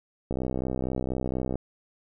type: click train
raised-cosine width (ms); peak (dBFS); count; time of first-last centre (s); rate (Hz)
2; -16; 81; 0.31-1.556; 64.2
effects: none